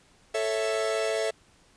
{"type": "chord", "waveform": "45% pulse", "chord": "A major", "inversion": "none", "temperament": "equal", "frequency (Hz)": [440, 554.4, 659.3], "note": ["A4", "C#5", "E5"], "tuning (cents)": [0, 0, 0], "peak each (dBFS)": [-29, -33, -29], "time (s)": [0.34, 1.31], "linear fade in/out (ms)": 10, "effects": ["pink hiss -60 dBFS RMS until 1.76 s", "resampled to 22050 Hz"]}